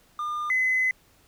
triangle tone pair in turn, 1207 / 2030 Hz, D6 / B6, +47 / +47 cents, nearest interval major sixth, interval 900 cents, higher second, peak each -25 / -17 dBFS, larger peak second, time 0.19-0.5 / 0.5-0.91 s, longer second, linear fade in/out 2 ms, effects tanh soft clip ceiling -18 dBFS + pink hiss -60 dBFS RMS until 1.27 s

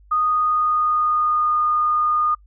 sine tone with pitch glide, 1238 to 1223.1 Hz, D#6 to D#6, -9 to -30 cents, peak -16 dBFS, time 0.11-2.35 s, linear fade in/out 10 ms, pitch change -21 cents, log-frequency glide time 0.32-1.6 s, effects noise-tail reverb RT60 0.1 s tail -25 dB re dry + added 50 Hz sine -47 dBFS peak until 2.46 s

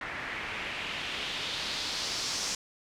white noise with low-pass filter sweep, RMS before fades -35 dBFS, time 0.01-2.55 s, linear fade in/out 2 ms, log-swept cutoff 1800 to 6000 Hz, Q 2.2, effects none

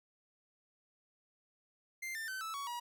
45% pulse tone with pitch steps, 2093 / 1790.8 / 1532.2 / 1310.9 / 1121.6 / 959.6 Hz, C7 / A6 / G6 / E6 / C#6 / A#5, 0 / +30 / -40 / -10 / +20 / +50 cents, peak -39 dBFS, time 2.02-2.8 s, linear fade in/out 10 ms, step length 130 ms, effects none

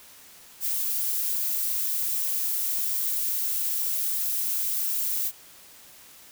violet noise, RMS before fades -27 dBFS, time 0.6-5.32 s, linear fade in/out 50 ms, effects white hiss -50 dBFS RMS until 6.31 s

